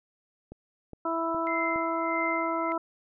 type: click train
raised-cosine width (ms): 2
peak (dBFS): -29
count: 4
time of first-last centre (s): 0.52-1.76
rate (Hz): 2.42
type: harmonic tone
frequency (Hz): 329.9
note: E4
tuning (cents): +1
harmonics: 1 / 2 / 3 / 4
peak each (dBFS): -32 / -32 / -32 / -32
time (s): 1.05-2.78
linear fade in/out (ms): 5
type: tone with tremolo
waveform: sine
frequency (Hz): 2080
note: C7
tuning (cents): -11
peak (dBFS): -29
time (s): 1.47-2.72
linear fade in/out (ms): 0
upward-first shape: sine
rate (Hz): 1.6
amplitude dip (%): 80
effects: none